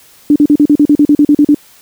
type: tone bursts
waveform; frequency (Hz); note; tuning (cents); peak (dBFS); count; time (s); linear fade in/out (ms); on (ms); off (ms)
sine; 293.6; D4; 0; -3; 13; 0.3-1.546; 2; 58; 41
effects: white hiss -43 dBFS RMS until 1.81 s